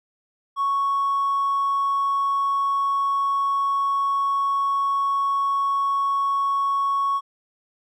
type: tone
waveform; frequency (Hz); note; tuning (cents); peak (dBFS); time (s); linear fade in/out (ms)
triangle; 1108.7; C#6; 0; -16; 0.56-7.21; 50
effects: tanh soft clip ceiling -16 dBFS